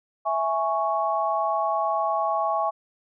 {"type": "chord", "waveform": "sine", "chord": "C# minor", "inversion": "first", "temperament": "equal", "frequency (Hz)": [659.3, 830.6, 1108.7], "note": ["E5", "G#5", "C#6"], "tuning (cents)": [0, 0, 0], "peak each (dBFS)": -26, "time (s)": [0.25, 2.71], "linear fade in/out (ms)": 20, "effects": []}